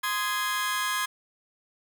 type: chord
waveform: sawtooth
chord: Ab major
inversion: first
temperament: just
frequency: 1038.3 / 1245.9 / 1661.2 Hz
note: C6 / Eb6 / Ab6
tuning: -14 / +2 / 0 cents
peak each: -26 / -30 / -26 dBFS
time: 0.03-1.06 s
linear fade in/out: 10 ms
effects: none